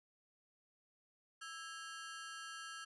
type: ring-modulated tone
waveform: sawtooth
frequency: 1480 Hz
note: F#6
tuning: in tune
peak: -40 dBFS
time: 1.41-2.85 s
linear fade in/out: 10 ms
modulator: 159 Hz
effects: resampled to 24000 Hz